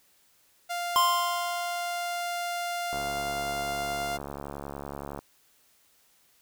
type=tone; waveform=sawtooth; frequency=698.5 Hz; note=F5; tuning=in tune; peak=-26 dBFS; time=0.69-4.18 s; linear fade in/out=20 ms
type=tone with exponential decay; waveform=square; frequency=1046.5 Hz; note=C6; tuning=in tune; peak=-19 dBFS; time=0.96-2.21 s; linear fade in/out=0 ms; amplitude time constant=270 ms
type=click train; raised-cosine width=1 ms; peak=-23 dBFS; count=161; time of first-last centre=2.93-5.19 s; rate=70.8 Hz
effects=white hiss -64 dBFS RMS until 6.41 s